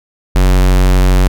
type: tone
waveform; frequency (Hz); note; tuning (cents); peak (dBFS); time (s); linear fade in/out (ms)
square; 46.25; F#1; 0; -7; 0.35-1.28; 10
effects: none